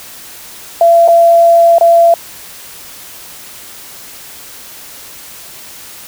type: tone with dropouts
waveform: sine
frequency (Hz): 677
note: E5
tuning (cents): +46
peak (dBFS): -3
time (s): 0.81-2.14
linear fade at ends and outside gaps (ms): 2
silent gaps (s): 1.078-1.084 / 1.784-1.81
effects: white hiss -32 dBFS RMS until 6.07 s